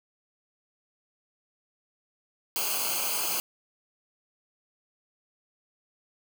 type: noise with comb filter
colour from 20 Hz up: white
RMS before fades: -29 dBFS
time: 2.56-3.4 s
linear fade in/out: 0 ms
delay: 0.54 ms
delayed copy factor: -0.9
effects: none